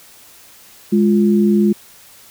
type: tone pair together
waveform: sine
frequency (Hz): 207.7 / 349.3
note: G#3 / F4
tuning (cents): 0 / 0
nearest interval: major sixth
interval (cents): 900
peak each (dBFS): -11 / -16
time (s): 0.92-1.73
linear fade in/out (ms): 10
effects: white hiss -44 dBFS RMS until 2.3 s